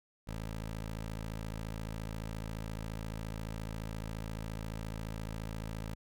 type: tone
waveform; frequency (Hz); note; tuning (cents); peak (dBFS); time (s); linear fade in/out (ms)
15% pulse; 54.4; A1; -19; -32; 0.27-5.95; 10
effects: none